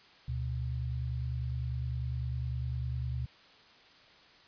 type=tone pair together; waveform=sine; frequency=73.15 / 123.1 Hz; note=D2 / B2; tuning=-6 / -5 cents; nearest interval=major sixth; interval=901 cents; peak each=-35 / -34 dBFS; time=0.28-3.26 s; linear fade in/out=5 ms; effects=white hiss -58 dBFS RMS until 4.47 s + resampled to 11025 Hz